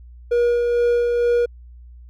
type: tone with tremolo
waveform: triangle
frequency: 478.3 Hz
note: A#4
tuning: 44 cents sharp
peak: -12 dBFS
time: 0.31-1.46 s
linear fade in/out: 10 ms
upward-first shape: sine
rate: 2.2 Hz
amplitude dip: 30%
effects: added 60 Hz sine -39 dBFS peak until 2.09 s